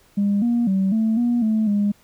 sine tone with pitch steps, 202 / 237.3 / 191.9 / 221.5 / 239.7 / 218.3 / 204.6 Hz, G#3 / A#3 / G3 / A3 / A#3 / A3 / G#3, -48 / +31 / -37 / +12 / +48 / -13 / -26 cents, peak -15 dBFS, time 0.17-1.92 s, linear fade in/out 10 ms, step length 250 ms, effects tanh soft clip ceiling -13 dBFS + pink hiss -56 dBFS RMS until 2.03 s

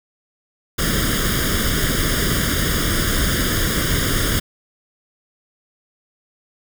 pink noise with comb filter, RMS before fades -19 dBFS, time 0.78-4.4 s, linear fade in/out 10 ms, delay 0.59 ms, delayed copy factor +0.9, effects none

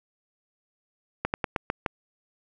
slowing click train, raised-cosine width 0.5 ms, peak -10 dBFS, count 6, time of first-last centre 1.25-1.862 s, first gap 89 ms, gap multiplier 1.16, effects none

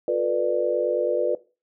sine chord, B half-diminished seventh, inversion second, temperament just, 355.6 / 444.5 / 493.9 / 592.7 Hz, F4 / A4 / B4 / D5, +31 / +18 / 0 / +16 cents, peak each -27 / -28 / -23 / -25 dBFS, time 0.08-1.35 s, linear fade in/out 2 ms, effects noise-tail reverb RT60 0.3 s tail -18 dB re dry

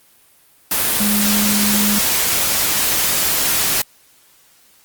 sine tone in noise, 207.7 Hz, G#3, in tune, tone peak -17 dBFS, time 1-1.99 s, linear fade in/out 5 ms, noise white, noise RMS -17 dBFS, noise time 0.71-3.82 s, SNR -3 dB, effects white hiss -52 dBFS RMS until 4.84 s + Opus 32 kbps

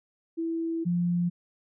sine tone pair in turn, 329.6 / 174.6 Hz, E4 / F3, 0 / 0 cents, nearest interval major seventh, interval 1100 cents, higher first, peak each -27 / -23 dBFS, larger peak second, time 0.37-0.85 / 0.85-1.3 s, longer first, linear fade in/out 20 ms, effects none

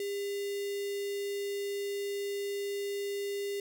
square tone with notch filter, 402.1 Hz, G4, 44 cents sharp, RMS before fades -35 dBFS, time 0-3.6 s, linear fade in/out 2 ms, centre 1200 Hz, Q 2, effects none

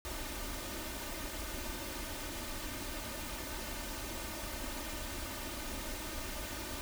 pink noise with comb filter, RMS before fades -41 dBFS, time 0.05-6.81 s, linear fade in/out 0 ms, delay 3.3 ms, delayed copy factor +0.75, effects none

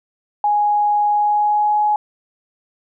sine tone with pitch glide, 830.6 to 840.3 Hz, G#5 to G#5, 0 to +20 cents, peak -13 dBFS, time 0.44-1.96 s, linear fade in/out 2 ms, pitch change +20 cents, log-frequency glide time 1.09-1.79 s, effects none

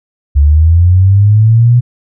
sine linear sweep, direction up, 69.3 to 123.47 Hz, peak -3 dBFS, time 0.35-1.81 s, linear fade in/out 20 ms, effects none

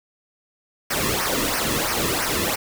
pink noise with flanger, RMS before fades -23 dBFS, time 0.9-2.56 s, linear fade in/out 10 ms, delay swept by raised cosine 0.26 to 1.36 ms, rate 3 Hz, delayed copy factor -0.75, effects none

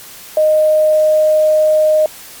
sine tone, 618 Hz, D#5, 12 cents flat, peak -8 dBFS, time 0.37-2.06 s, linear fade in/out 2 ms, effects white hiss -35 dBFS RMS until 2.4 s + Opus 48 kbps

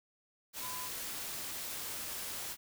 sine tone in noise, 1006 Hz, B5, 32 cents sharp, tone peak -44 dBFS, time 0.6-0.9 s, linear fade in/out 50 ms, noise white, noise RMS -41 dBFS, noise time 0.53-2.57 s, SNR -6 dB, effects none

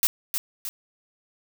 blue noise with echo, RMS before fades -20 dBFS, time 0.03-0.07 s, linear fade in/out 0 ms, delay 310 ms, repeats 2, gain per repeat -6 dB, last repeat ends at 0.69 s, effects none

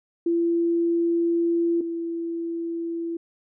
sine tone pair in turn, 338.6 / 335.1 Hz, E4 / E4, +46 / +29 cents, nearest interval unison, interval 17 cents, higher first, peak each -19 / -26 dBFS, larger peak first, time 0.26-1.81 / 1.81-3.17 s, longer first, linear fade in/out 5 ms, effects none

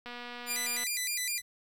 click train, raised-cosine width 0.3 ms, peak -27 dBFS, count 189, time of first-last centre 0.06-0.837 s, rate 242 Hz
10% pulse tone with vibrato, 2190 Hz, C#7, 22 cents flat, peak -22 dBFS, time 0.46-1.42 s, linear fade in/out 50 ms, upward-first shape square, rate 4.9 Hz, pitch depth 160 cents each way
effects 10-bit

